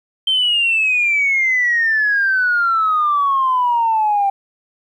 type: exponential sweep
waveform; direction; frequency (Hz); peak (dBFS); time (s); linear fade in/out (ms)
sine; down; 3136 to 784; -12; 0.27-4.3; 5
effects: tanh soft clip ceiling -8 dBFS + 9-bit